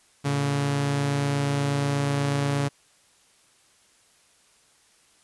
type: tone pair together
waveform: sawtooth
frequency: 113.2 / 141.56 Hz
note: A2 / C#3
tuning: +50 / +37 cents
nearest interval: major third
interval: 387 cents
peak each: -29 / -19 dBFS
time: 0.24-2.69 s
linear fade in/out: 20 ms
effects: white hiss -60 dBFS RMS until 5.23 s + resampled to 24000 Hz